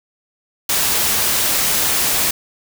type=noise; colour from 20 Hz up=white; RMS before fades=-17 dBFS; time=0.69-2.31 s; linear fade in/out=5 ms; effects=none

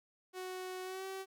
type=tone with pitch glide; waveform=sawtooth; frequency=370 to 383.3 Hz; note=F#4 to G4; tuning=0 to -39 cents; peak=-37 dBFS; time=0.33-1.26 s; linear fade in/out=50 ms; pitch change=+61 cents; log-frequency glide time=0.83-1.05 s; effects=13-bit

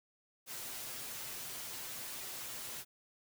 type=noise with comb filter; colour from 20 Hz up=white; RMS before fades=-44 dBFS; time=0.46-2.85 s; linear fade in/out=50 ms; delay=7.8 ms; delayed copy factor=+0.55; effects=none

